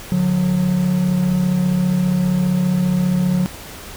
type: tone pair together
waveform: triangle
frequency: 146.83 / 181.81 Hz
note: D3 / F#3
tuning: 0 / -30 cents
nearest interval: major third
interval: 370 cents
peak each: -20 / -13 dBFS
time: 0.12-3.46 s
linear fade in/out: 0 ms
effects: pink hiss -35 dBFS RMS until 3.96 s